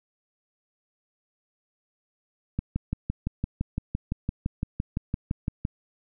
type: click train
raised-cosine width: 5 ms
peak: -14 dBFS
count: 19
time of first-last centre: 2.59-5.651 s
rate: 5.88 Hz
effects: none